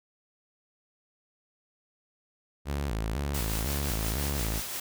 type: tone with vibrato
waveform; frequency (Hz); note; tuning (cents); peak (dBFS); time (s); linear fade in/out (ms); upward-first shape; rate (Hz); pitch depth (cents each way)
sawtooth; 62.2; B1; +13; -25; 2.65-4.62; 50; square; 2; 230
type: noise with tremolo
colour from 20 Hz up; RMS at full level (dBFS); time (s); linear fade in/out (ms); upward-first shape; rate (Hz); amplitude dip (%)
white; -34; 3.34-4.8; 5; triangle; 5.8; 40
effects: none